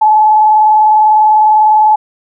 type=tone with vibrato; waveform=sine; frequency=858 Hz; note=A5; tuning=44 cents flat; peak=-4 dBFS; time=0.01-1.96 s; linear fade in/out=10 ms; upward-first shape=sine; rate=20 Hz; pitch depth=32 cents each way; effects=none